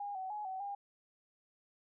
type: tone with pitch steps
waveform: sine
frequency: 813 / 755 / 840 / 757 / 805 Hz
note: G#5 / F#5 / G#5 / F#5 / G5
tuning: -37 / +35 / +19 / +39 / +46 cents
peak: -38 dBFS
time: 0-0.75 s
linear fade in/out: 5 ms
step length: 150 ms
effects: none